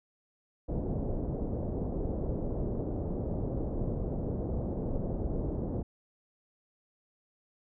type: low-pass noise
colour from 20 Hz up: pink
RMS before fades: -33 dBFS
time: 0.68-5.83 s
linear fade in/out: 10 ms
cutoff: 580 Hz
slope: 24 dB/octave
effects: none